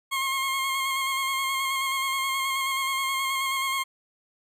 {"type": "tone with vibrato", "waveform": "20% pulse", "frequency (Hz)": 1076, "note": "C6", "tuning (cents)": 48, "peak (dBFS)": -20, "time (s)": [0.11, 3.84], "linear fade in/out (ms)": 20, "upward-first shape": "square", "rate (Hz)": 9.4, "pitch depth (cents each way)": 20, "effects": []}